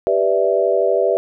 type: chord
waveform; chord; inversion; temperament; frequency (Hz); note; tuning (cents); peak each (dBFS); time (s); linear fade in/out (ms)
sine; E minor seventh; first; equal; 392 / 493.9 / 587.3 / 659.3; G4 / B4 / D5 / E5; 0 / 0 / 0 / 0; -19; 0.07-1.17; 0
effects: none